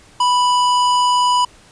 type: tone with hard clipping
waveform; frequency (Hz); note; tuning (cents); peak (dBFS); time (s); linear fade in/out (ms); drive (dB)
sine; 987.8; B5; 0; -14; 0.2-1.45; 5; 16
effects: pink hiss -47 dBFS RMS until 1.71 s + resampled to 22050 Hz